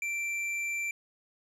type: tone with hard clipping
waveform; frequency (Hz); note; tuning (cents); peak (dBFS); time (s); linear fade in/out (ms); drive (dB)
sine; 2349; D7; 0; -32; 0.02-0.91; 2; 7
effects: none